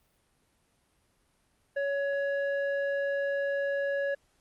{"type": "tone with low-pass filter", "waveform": "square", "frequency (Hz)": 560, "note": "C#5", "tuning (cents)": 18, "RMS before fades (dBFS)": -30, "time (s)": [1.76, 4.15], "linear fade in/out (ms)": 10, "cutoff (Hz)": 1400, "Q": 2.9, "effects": ["pink hiss -70 dBFS RMS until 4.4 s", "Opus 32 kbps"]}